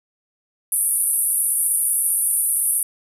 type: band-pass noise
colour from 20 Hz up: pink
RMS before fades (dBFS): -20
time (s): 0.72-2.83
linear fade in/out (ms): 2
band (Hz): 9200 to 12000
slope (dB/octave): 96
effects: none